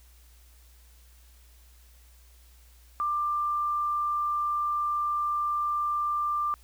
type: tone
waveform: sine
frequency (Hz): 1187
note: D6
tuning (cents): +18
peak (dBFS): -25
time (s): 3-6.54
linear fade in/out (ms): 0
effects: added 60 Hz sine -53 dBFS peak until 6.63 s + white hiss -61 dBFS RMS until 6.63 s